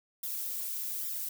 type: noise with flanger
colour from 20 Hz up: violet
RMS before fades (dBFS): -36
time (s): 0.23-1.29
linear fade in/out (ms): 5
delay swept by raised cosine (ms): 0.55 to 4.75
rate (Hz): 1.2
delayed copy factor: +0.95
effects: none